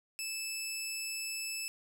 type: tone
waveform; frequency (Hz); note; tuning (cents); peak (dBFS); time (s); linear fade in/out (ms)
15% pulse; 2625; E7; -8; -29; 0.19-1.68; 0
effects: none